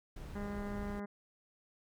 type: noise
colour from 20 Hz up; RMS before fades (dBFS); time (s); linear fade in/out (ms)
brown; -45; 0.16-1; 5
type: harmonic tone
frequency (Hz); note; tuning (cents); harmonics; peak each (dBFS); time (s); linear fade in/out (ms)
203.5; G#3; -35; 1 / 2 / 3 / 4 / 5 / 6 / 7 / 8 / 9 / 10; -40 / -46 / -50 / -52 / -54 / -56 / -57 / -58 / -59 / -60; 0.35-1.06; 10
effects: none